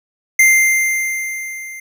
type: tone with level ramp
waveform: square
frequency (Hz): 2093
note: C7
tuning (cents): 0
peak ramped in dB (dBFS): -7 to -30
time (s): 0.39-1.8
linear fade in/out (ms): 5
effects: none